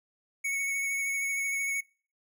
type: tone with vibrato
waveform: square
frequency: 2217 Hz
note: C#7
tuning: in tune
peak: -29 dBFS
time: 0.44-1.81 s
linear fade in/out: 10 ms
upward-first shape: sine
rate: 13 Hz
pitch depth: 16 cents each way
effects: noise-tail reverb RT60 0.4 s tail -25 dB re dry